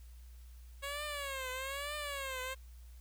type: tone with vibrato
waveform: 10% pulse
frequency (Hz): 552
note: C#5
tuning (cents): -7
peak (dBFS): -30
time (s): 0.82-2.55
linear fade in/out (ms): 20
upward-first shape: triangle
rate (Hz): 1.1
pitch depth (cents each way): 150
effects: added 60 Hz sine -50 dBFS peak until 3 s + white hiss -67 dBFS RMS until 3 s